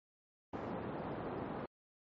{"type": "band-pass noise", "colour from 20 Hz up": "pink", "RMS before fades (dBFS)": -42, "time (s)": [0.53, 1.66], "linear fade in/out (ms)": 5, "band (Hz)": [160, 910], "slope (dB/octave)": 12, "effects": ["MP3 32 kbps"]}